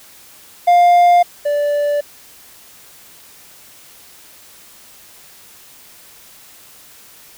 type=tone pair in turn; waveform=triangle; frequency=703 / 582.8 Hz; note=F5 / D5; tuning=+11 / -13 cents; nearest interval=minor third; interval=324 cents; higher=first; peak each=-5 / -12 dBFS; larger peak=first; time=0.67-1.23 / 1.45-2.01 s; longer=neither; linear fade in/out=10 ms; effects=white hiss -43 dBFS RMS until 7.37 s